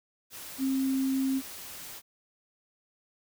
sine tone in noise, 266.4 Hz, C4, 31 cents sharp, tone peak -25 dBFS, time 0.58-1.42 s, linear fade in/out 50 ms, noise white, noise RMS -43 dBFS, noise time 0.3-2.02 s, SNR +15 dB, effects none

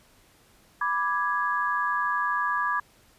sine chord, G# diminished, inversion first, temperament equal, 987.8 / 1174.7 / 1661.2 Hz, B5 / D6 / G#6, 0 / 0 / 0 cents, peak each -29 / -27 / -28 dBFS, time 0.81-2.8 s, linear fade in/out 5 ms, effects pink hiss -59 dBFS RMS until 3.18 s + resampled to 32000 Hz

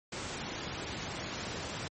pink noise, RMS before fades -38 dBFS, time 0.12-1.88 s, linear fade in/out 5 ms, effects high-pass 80 Hz 12 dB/octave + MP3 32 kbps

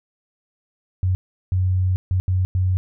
sine tone bursts at uneven times, 92.5 Hz, F#2, in tune, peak -16 dBFS, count 5, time 1.03-1.15 / 1.52-1.96 / 2.11-2.2 / 2.28-2.45 / 2.55-2.77 s, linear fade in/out 0 ms, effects none

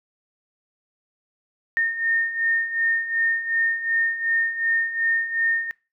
sine beating tone pair, 1827 / 1829.7 Hz, A#6 / A#6, -35 / -33 cents, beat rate 2.7 Hz, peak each -26 / -21 dBFS, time 1.77-5.71 s, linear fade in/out 0 ms, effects noise-tail reverb RT60 0.3 s tail -23 dB re dry

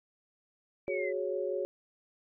sine exponential sweep, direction down, 2326 to 1981 Hz, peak -37 dBFS, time 0.87-1.13 s, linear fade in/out 50 ms
sine chord, F# suspended second, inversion none, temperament equal, 370 / 415.3 / 554.4 Hz, F#4 / G#4 / C#5, 0 / 0 / 0 cents, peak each -35 / -36 / -34 dBFS, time 0.88-1.65 s, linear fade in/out 0 ms
effects none

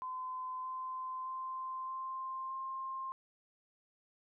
sine tone with pitch steps, 1025 / 1033.3 / 1041.7 / 1050.2 / 1058.7 Hz, C6 / C6 / C6 / C6 / C6, -36 / -22 / -8 / +6 / +20 cents, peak -38 dBFS, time 0.02-3.12 s, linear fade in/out 0 ms, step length 620 ms, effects none

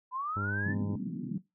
sine linear sweep, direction up, 987 to 1800 Hz, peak -32 dBFS, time 0.11-0.75 s, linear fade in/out 50 ms
harmonic tone, 101.3 Hz, G#2, 43 cents flat, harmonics 1 / 2 / 3 / 4 / 5 / 6 / 8 / 9 / 10, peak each -34 / -40 / -44 / -46 / -53 / -54 / -57 / -54 / -57 dBFS, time 0.36-0.96 s, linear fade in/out 5 ms
pink band-pass noise, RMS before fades -36 dBFS, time 0.66-1.38 s, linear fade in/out 5 ms, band 150 to 280 Hz, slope 48 dB/octave
effects noise-tail reverb RT60 0.2 s tail -18 dB re dry

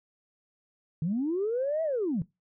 sine linear two-way sweep, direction up then down, 146.83 to 659.3 to 146.83 Hz, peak -25 dBFS, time 1.02-2.22 s, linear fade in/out 2 ms, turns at 1.83 s, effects noise-tail reverb RT60 0.2 s tail -20 dB re dry + tanh soft clip ceiling -21 dBFS

